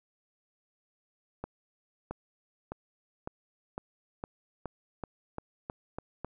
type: accelerating click train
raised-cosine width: 1 ms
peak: -22 dBFS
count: 12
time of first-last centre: 1.44-6.246 s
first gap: 670 ms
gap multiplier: 0.91
effects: none